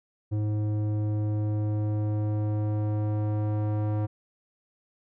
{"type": "tone with low-pass filter sweep", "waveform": "square", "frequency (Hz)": 105.8, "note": "G#2", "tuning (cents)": 33, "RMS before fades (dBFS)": -27, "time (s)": [0.31, 4.07], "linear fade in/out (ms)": 20, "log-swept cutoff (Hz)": [370, 820], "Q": 0.82, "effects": []}